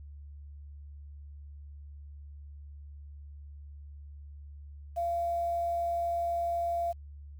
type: tone with quantisation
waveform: sine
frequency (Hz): 686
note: F5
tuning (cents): -31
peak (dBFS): -28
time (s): 4.96-6.93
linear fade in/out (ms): 20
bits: 9
effects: added 72 Hz sine -44 dBFS peak until 7.39 s